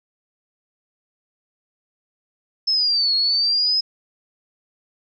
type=exponential two-way sweep; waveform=sine; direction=down then up; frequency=5274 to 4293 to 5130 Hz; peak=-16 dBFS; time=2.67-3.81 s; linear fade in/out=10 ms; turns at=3.15 s; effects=none